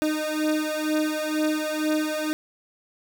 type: beating tone pair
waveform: 30% pulse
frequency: 306.6 / 308.7 Hz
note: D#4 / D#4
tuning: -25 / -14 cents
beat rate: 2.1 Hz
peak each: -23 / -24 dBFS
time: 0.02-2.33 s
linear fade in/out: 0 ms
effects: none